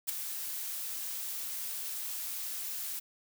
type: noise with ADSR envelope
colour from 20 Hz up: blue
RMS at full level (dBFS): -29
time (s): 0.07-3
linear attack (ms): 24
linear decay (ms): 6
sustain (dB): -9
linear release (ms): 15
effects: none